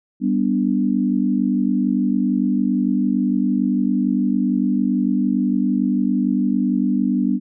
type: chord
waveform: sine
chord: G major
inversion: none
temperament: equal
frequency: 196 / 246.9 / 293.7 Hz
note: G3 / B3 / D4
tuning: 0 / 0 / 0 cents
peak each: -20 / -19 / -22 dBFS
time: 0.2-7.4 s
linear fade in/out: 50 ms
effects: none